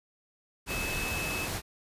sine tone in noise, 2595 Hz, E7, 28 cents flat, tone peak -34 dBFS, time 0.67-1.49 s, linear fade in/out 50 ms, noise pink, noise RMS -34 dBFS, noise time 0.66-1.62 s, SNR -3 dB, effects resampled to 32000 Hz

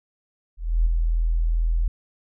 sine tone with ADSR envelope, 41.2 Hz, E1, in tune, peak -14 dBFS, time 0.57-1.88 s, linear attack 290 ms, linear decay 6 ms, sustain -4 dB, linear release 4 ms, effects none

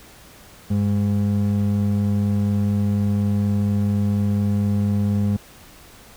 triangle ring-modulated tone, 152.1 Hz, D#3, 39 cents flat, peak -12 dBFS, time 0.7-5.37 s, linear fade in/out 10 ms, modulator 52.1 Hz, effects pink hiss -46 dBFS RMS until 6.16 s

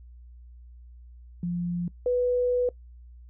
sine tone pair in turn, 174.61 / 493.9 Hz, F3 / B4, 0 / 0 cents, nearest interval octave + tritone, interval 1800 cents, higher second, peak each -26 / -21 dBFS, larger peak second, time 1.43-1.88 / 2.06-2.69 s, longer second, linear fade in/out 2 ms, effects noise-tail reverb RT60 0.1 s tail -21 dB re dry + added 60 Hz sine -45 dBFS peak until 3.29 s

